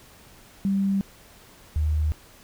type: tone pair in turn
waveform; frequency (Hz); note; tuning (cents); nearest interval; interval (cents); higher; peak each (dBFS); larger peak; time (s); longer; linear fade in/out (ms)
sine; 196 / 76.62; G3 / D#2; 0 / -26; octave + major third; 1626; first; -20; neither; 0.65-1.01 / 1.76-2.12; neither; 0
effects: pink hiss -51 dBFS RMS until 2.43 s